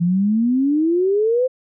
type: exponential sweep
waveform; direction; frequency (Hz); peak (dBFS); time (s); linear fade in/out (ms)
sine; up; 167.5 to 523.3; -14; 0-1.48; 20
effects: none